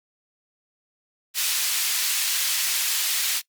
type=high-pass noise; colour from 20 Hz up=pink; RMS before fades=-24 dBFS; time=1.34-3.42 s; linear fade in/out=50 ms; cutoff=2800 Hz; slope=12 dB/octave; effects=noise-tail reverb RT60 0.1 s tail -20 dB re dry + Opus 48 kbps